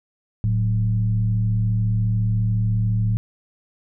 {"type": "tone with frequency modulation", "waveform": "sine", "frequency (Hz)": 110, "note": "A2", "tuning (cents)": 0, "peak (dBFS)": -17, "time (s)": [0.44, 3.17], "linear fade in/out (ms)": 0, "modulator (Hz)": 74.2, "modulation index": 0.54, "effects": []}